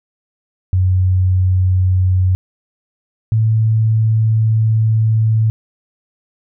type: tone pair in turn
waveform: sine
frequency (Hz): 92.5 / 110.58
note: F#2 / A2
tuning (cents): 0 / +9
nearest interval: minor third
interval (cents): 309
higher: second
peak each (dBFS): -10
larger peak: neither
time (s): 0.73-2.35 / 3.32-5.5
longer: second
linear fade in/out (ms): 0
effects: none